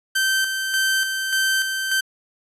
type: tone with tremolo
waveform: sawtooth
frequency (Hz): 1552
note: G6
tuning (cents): -18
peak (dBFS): -14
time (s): 0.15-2.01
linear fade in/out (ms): 10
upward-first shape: square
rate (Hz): 1.7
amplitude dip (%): 45
effects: resampled to 32000 Hz